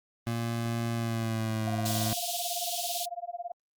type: tone with pitch glide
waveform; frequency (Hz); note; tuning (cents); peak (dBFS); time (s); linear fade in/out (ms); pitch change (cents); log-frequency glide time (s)
25% pulse; 116.3 to 109.14; A#2 to A2; -4 to -14; -25; 0.27-2.13; 0; -110; 0.94-1.68
type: tone with tremolo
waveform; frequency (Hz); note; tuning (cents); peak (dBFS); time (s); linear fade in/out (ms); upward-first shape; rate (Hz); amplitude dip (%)
sine; 698.5; F5; 0; -31; 1.67-3.52; 5; sine; 18; 100
type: high-pass noise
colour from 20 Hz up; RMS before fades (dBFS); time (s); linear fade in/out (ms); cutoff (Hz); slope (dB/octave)
pink; -34; 1.85-3.06; 10; 3000; 48
effects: Opus 48 kbps